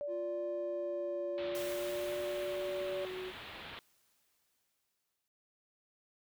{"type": "tone with vibrato", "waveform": "sine", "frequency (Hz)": 579, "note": "D5", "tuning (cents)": -25, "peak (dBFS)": -36, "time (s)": [0.01, 3.05], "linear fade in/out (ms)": 0, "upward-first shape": "triangle", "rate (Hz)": 0.58, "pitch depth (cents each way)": 20}
{"type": "tone with pitch glide", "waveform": "triangle", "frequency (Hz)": [350, 370], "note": ["F4", "F#4"], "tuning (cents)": [4, 0], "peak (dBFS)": -38, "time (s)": [0.07, 3.33], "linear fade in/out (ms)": 50, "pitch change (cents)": 96, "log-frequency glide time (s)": [1.38, 2.97]}
{"type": "low-pass noise", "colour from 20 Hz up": "white", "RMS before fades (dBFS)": -48, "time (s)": [1.38, 3.79], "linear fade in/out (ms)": 0, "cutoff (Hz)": 3800, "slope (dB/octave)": 48}
{"type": "noise with exponential decay", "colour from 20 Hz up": "white", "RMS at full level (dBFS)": -46, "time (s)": [1.55, 5.28], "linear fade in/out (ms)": 0, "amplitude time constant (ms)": 810}
{"effects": []}